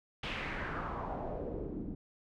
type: noise with low-pass filter sweep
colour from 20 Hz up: pink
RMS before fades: -39 dBFS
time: 0.23-1.95 s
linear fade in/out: 5 ms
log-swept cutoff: 3100 to 250 Hz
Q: 2.8
effects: none